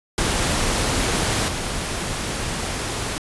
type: noise with level steps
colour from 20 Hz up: pink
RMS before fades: -21 / -26 dBFS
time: 0.18-3.18 s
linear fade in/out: 0 ms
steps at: 1.48 s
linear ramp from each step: 5 ms
effects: resampled to 24000 Hz